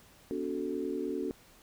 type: chord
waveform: sine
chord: B minor seventh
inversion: none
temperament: equal with one note detuned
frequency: 246.9 / 287 / 370 / 440 Hz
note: B3 / D4 / F#4 / A4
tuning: 0 / -40 / 0 / 0 cents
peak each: -40 / -36 / -36 / -38 dBFS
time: 0.31-1.31 s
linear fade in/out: 0 ms
effects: pink hiss -59 dBFS RMS until 1.62 s